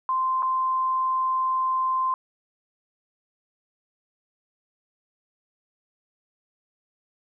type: tone with dropouts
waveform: sine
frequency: 1041 Hz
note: C6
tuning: 9 cents flat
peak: -21 dBFS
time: 0.09-2.14 s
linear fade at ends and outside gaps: 1 ms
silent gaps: 0.423-0.429 s
effects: none